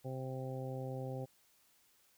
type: harmonic tone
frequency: 130.81 Hz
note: C3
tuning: in tune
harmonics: 1 / 2 / 3 / 4 / 5 / 6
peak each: -41 / -48 / -48 / -45 / -55 / -51 dBFS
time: 0.04-1.26 s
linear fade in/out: 20 ms
effects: white hiss -70 dBFS RMS until 2.17 s